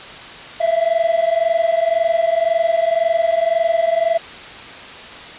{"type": "tone pair together", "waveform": "triangle", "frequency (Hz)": [655.1, 677], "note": ["E5", "E5"], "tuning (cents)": [-11, 46], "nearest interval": "minor second", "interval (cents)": 57, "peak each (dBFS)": -15, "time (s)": [0.6, 4.18], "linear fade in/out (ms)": 10, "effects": ["white hiss -34 dBFS RMS until 5.38 s", "resampled to 8000 Hz"]}